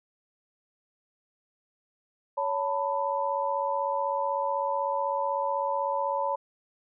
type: tone cluster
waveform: sine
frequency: 560 / 894 / 990 Hz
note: C#5 / A5 / B5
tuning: +18 / +27 / +4 cents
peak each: -30 dBFS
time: 2.37-6.36 s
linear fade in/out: 10 ms
effects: none